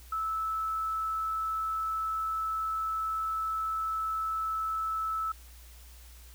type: tone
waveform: sine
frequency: 1309 Hz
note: E6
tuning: 13 cents flat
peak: -29 dBFS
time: 0.12-5.32 s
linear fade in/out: 5 ms
effects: added 60 Hz sine -49 dBFS peak until 6.34 s + white hiss -56 dBFS RMS until 6.34 s